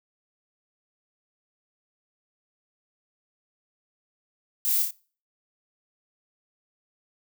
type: noise with echo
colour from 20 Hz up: violet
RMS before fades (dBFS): -26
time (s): 4.65-4.82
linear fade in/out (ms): 0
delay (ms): 29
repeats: 3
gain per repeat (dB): -3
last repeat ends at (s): 4.907
effects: noise-tail reverb RT60 0.4 s tail -22 dB re dry